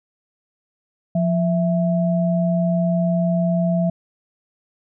sine tone pair together, 174.63 / 659.3 Hz, F3 / E5, 0 / 0 cents, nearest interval octave + major seventh, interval 2300 cents, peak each -17 / -22 dBFS, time 1.15-3.9 s, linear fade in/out 5 ms, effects none

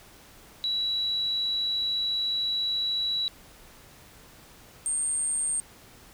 sine tone pair in turn, 3918 / 8625 Hz, B7 / C#9, -15 / -48 cents, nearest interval octave + major second, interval 1367 cents, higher second, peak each -25 dBFS, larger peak neither, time 0.64-3.28 / 4.86-5.6 s, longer first, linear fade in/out 0 ms, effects pink hiss -52 dBFS RMS until 6.13 s

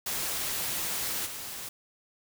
white noise with level steps, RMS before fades -32 / -39 dBFS, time 0.06-1.69 s, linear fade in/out 5 ms, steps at 1.25 s, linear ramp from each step 20 ms, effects none

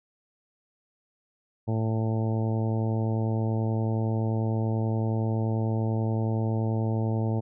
harmonic tone, 111.3 Hz, A2, 20 cents sharp, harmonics 1 / 2 / 3 / 4 / 5 / 6 / 7 / 8, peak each -25 / -31 / -35 / -37 / -39 / -41 / -42 / -43 dBFS, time 1.67-7.41 s, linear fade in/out 20 ms, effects none

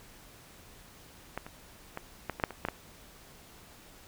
clicks, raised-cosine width 0.5 ms, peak -19 / -28 / -21 / -17 / -22 / -10 / -26 / -16 / -16 dBFS, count 9, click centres 1.376 / 1.465 / 1.974 / 2.297 / 2.399 / 2.438 / 2.507 / 2.651 / 2.686 s, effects pink hiss -54 dBFS RMS until 4.07 s

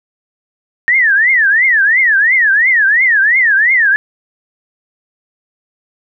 sine tone with vibrato, 1826 Hz, A#6, 36 cents flat, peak -7 dBFS, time 0.88-3.96 s, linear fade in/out 0 ms, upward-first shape triangle, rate 2.9 Hz, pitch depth 300 cents each way, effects none

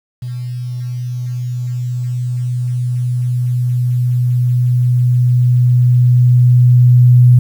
sine tone with level ramp, 123.47 Hz, B2, in tune, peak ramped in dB -20 to -3 dBFS, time 0.22-7.39 s, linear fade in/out 5 ms, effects 7-bit

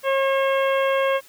harmonic tone, 541 Hz, C#5, 42 cents flat, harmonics 1 / 2 / 3 / 4 / 5 / 6, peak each -19 / -25 / -29 / -31 / -33 / -35 dBFS, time 0.03-1.21 s, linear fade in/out 50 ms, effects white hiss -50 dBFS RMS until 1.28 s

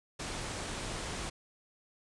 pink low-pass noise, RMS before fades -39 dBFS, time 0.19-1.3 s, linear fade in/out 10 ms, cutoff 10000 Hz, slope 48 dB/octave, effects resampled to 24000 Hz

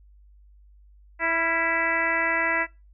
harmonic tone with a mistuned harmonic, 329.6 Hz, E4, in tune, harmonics 1 / 2 / 3 / 4 / 5 / 6 / 7 / 8, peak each -35 / -30 / -30 / -31 / -29 / -25 / -33 / -35 dBFS, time 1.19-2.67 s, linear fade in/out 50 ms, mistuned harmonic 4, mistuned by +58 cents, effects noise-tail reverb RT60 0.3 s tail -25 dB re dry + added 50 Hz sine -50 dBFS peak until 2.93 s

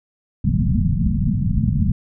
white low-pass noise, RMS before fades -18 dBFS, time 0.44-1.92 s, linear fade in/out 5 ms, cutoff 230 Hz, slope 96 dB/octave, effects none

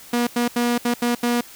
sawtooth tone bursts at uneven times, 240.1 Hz, B3, 49 cents flat, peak -14 dBFS, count 6, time 0.13-0.27 / 0.36-0.48 / 0.56-0.78 / 0.85-0.94 / 1.02-1.15 / 1.23-1.41 s, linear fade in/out 5 ms, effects white hiss -43 dBFS RMS until 1.55 s

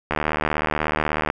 click train, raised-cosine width 0.5 ms, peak -6 dBFS, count 92, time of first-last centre 0.11-1.301 s, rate 76.4 Hz, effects none

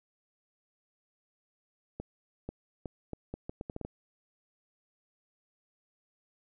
accelerating click train, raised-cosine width 2 ms, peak -24 dBFS, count 11, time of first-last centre 2-3.85 s, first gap 490 ms, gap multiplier 0.75, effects none

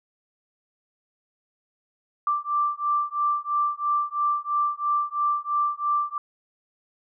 sine beating tone pair, 1174.7 / 1177.7 Hz, D6 / D6, 0 / +4 cents, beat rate 3 Hz, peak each -25 dBFS, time 2.27-6.18 s, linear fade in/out 2 ms, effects none

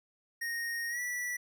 square tone with pitch glide, 1861 to 1955.8 Hz, A#6 to B6, -3 to -17 cents, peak -34 dBFS, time 0.41-1.37 s, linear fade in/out 10 ms, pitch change +86 cents, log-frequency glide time 0.89-1 s, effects none

